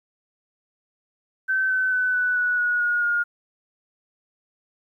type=tone with pitch steps; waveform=sine; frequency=1538 / 1521.2 / 1504.6 / 1488.2 / 1471.9 / 1455.9 / 1440 / 1424.3 Hz; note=G6 / F#6 / F#6 / F#6 / F#6 / F#6 / F#6 / F6; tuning=-33 / +48 / +29 / +10 / -9 / -28 / -47 / +34 cents; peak=-19 dBFS; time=1.48-3.24 s; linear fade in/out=20 ms; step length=220 ms; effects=10-bit